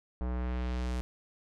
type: tone with low-pass filter sweep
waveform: square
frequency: 61.8 Hz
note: B1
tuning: 2 cents sharp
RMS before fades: -33 dBFS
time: 0.21-1.01 s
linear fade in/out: 0 ms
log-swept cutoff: 1000 to 10000 Hz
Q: 0.85
effects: none